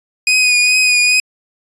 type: tone with vibrato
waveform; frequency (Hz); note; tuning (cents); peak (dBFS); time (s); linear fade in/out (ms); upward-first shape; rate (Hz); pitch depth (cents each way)
sawtooth; 2483; D#7; -4; -6; 0.27-1.2; 2; triangle; 2.4; 31
effects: resampled to 22050 Hz